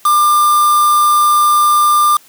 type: tone with quantisation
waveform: triangle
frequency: 1195 Hz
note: D6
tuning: 30 cents sharp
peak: -6 dBFS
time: 0.05-2.17 s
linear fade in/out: 5 ms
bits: 3
effects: white hiss -45 dBFS RMS until 2.28 s + high-pass 100 Hz 12 dB/octave